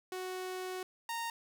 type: tone pair in turn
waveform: sawtooth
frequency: 370 / 925.6 Hz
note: F#4 / A#5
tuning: 0 / -13 cents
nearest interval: octave + major third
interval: 1587 cents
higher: second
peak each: -34 / -32 dBFS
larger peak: second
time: 0.12-0.83 / 1.09-1.3 s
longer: first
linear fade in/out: 2 ms
effects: none

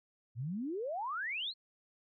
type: exponential sweep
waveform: sine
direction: up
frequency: 107.8 to 4373 Hz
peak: -35 dBFS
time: 0.35-1.54 s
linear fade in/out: 50 ms
effects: none

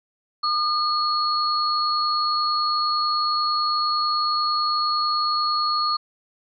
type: tone pair together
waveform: sine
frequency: 1217 / 4337 Hz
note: D#6 / C#8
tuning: -39 / -39 cents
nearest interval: octave + minor seventh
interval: 2200 cents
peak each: -21 / -24 dBFS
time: 0.43-5.97 s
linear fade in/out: 10 ms
effects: none

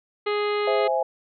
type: harmonic tone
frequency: 415.3 Hz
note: G#4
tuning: in tune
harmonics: 1 / 2 / 3 / 4 / 5 / 6 / 7 / 8 / 9 / 10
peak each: -23 / -34 / -30 / -42 / -33 / -40 / -39 / -43 / -45 / -41 dBFS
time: 0.26-0.88 s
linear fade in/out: 10 ms
type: chord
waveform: sine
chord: C augmented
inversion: none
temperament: equal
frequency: 523.3 / 659.3 / 830.6 Hz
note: C5 / E5 / G#5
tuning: 0 / 0 / 0 cents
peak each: -24 / -25 / -25 dBFS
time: 0.67-1.03 s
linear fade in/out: 5 ms
effects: none

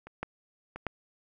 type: clicks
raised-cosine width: 0.5 ms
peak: -30 / -18 / -25 / -16 dBFS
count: 4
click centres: 0.07 / 0.23 / 0.76 / 0.867 s
effects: none

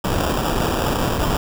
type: noise with sample-and-hold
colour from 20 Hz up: pink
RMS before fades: -20 dBFS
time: 0.04-1.37 s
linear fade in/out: 5 ms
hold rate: 2100 Hz
effects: none

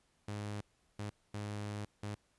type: tone bursts at uneven times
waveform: sawtooth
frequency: 103.83 Hz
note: G#2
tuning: in tune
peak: -35 dBFS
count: 4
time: 0.28-0.61 / 0.99-1.1 / 1.34-1.85 / 2.03-2.15 s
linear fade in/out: 5 ms
effects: pink hiss -74 dBFS RMS until 2.38 s + resampled to 24000 Hz

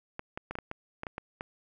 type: clicks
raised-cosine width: 0.5 ms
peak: -21 dBFS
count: 10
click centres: 0.194 / 0.375 / 0.51 / 0.554 / 0.587 / 0.714 / 1.034 / 1.068 / 1.181 / 1.409 s
effects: none

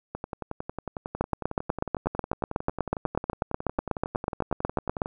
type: two click trains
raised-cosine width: 1 ms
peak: -10 / -18 dBFS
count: 32 / 55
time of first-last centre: 1.21-5.018 / 0.15-5.059 s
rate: 8.14 / 11 Hz
effects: none

